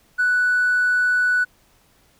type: tone with hard clipping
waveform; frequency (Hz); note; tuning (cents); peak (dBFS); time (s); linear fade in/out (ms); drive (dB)
sine; 1483; F#6; +4; -16; 0.18-1.45; 20; 1
effects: pink hiss -58 dBFS RMS until 2.19 s